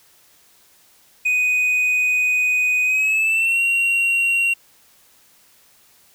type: tone with pitch glide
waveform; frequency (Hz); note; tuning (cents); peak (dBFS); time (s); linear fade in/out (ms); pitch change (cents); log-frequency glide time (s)
triangle; 2492 to 2749; D#7 to F7; +2 to -28; -14; 1.25-4.54; 10; +170; 2.84-3.61
effects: white hiss -54 dBFS RMS until 6.14 s